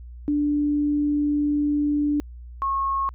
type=tone pair in turn; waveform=sine; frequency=293.1 / 1090.4 Hz; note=D4 / C#6; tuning=-3 / -29 cents; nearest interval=octave + major seventh; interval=2274 cents; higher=second; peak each=-19 / -21 dBFS; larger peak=first; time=0.28-2.2 / 2.62-3.09 s; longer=first; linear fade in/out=0 ms; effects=added 60 Hz sine -37 dBFS peak until 3.14 s